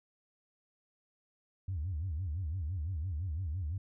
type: tone with vibrato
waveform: sine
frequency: 84.3 Hz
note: E2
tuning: 39 cents sharp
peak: -32 dBFS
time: 1.68-3.78 s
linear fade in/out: 5 ms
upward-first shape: sine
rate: 5.9 Hz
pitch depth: 250 cents each way
effects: tanh soft clip ceiling -29 dBFS